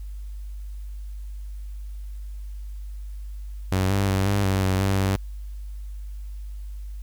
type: tone with pitch steps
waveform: sawtooth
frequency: 94 / 98.9 / 95.9 / 100.6 / 96.1 / 94.4 / 97.5 / 96.4 Hz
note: F#2 / G2 / G2 / G2 / G2 / F#2 / G2 / G2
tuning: +28 / +16 / -37 / +45 / -34 / +35 / -9 / -28 cents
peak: -16 dBFS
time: 3.72-5.16 s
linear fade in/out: 0 ms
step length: 180 ms
effects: added 50 Hz sine -32 dBFS peak until 7.02 s + white hiss -60 dBFS RMS until 7.02 s